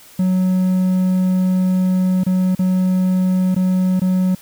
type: tone with dropouts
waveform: triangle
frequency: 185 Hz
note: F#3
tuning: in tune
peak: -11 dBFS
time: 0.19-4.35 s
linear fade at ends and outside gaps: 5 ms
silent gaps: 2.237-2.264 / 2.551-2.591 / 3.547-3.562 / 3.997-4.016 s
effects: white hiss -44 dBFS RMS until 4.41 s